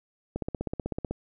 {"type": "click train", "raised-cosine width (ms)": 2, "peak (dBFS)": -17, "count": 13, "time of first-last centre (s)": [0.36, 1.11], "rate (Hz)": 16, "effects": []}